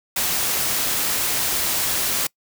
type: noise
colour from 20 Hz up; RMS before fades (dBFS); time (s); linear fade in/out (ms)
white; -22; 0.16-2.27; 5
effects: noise-tail reverb RT60 0.1 s tail -25 dB re dry